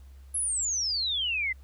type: exponential sweep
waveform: sine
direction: down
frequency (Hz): 11190 to 2002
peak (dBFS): -26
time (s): 0.34-1.53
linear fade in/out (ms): 10
effects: added 67 Hz sine -46 dBFS peak until 1.63 s + pink hiss -65 dBFS RMS until 1.63 s